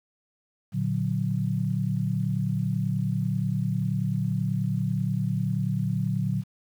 sine chord, Bb augmented, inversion none, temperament equal, 116.54 / 146.83 / 185 Hz, Bb2 / D3 / F#3, 0 / 0 / 0 cents, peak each -28 dBFS, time 0.72-6.44 s, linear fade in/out 50 ms, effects 9-bit

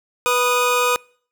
25% pulse tone pair together, 491.3 / 1238 Hz, B4 / D#6, -9 / -9 cents, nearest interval octave + major third, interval 1600 cents, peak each -15 dBFS, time 0.26-0.96 s, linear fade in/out 0 ms, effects noise-tail reverb RT60 0.5 s tail -26 dB re dry

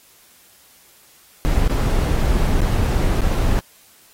brown noise with dropouts, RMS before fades -17 dBFS, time 1.45-3.59 s, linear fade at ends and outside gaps 0 ms, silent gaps 1.677-1.697 / 2.607-2.619 / 3.207-3.218 s, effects white hiss -51 dBFS RMS until 4.13 s + AAC 48 kbps

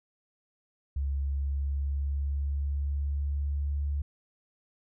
sine tone with pitch glide, 69.3 to 71.74 Hz, C#2 to D2, 0 to -40 cents, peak -27 dBFS, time 0.96-4.02 s, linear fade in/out 5 ms, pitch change +60 cents, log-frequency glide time 1.12-3.85 s, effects none

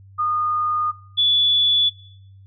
sine tone pair in turn, 1225 / 3441 Hz, D#6 / A7, -27 / -39 cents, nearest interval octave + tritone, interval 1788 cents, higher second, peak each -18 / -14 dBFS, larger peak second, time 0.18-0.92 / 1.17-1.9 s, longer first, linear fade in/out 20 ms, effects noise-tail reverb RT60 0.7 s tail -19 dB re dry + added 97 Hz sine -43 dBFS peak until 2.46 s

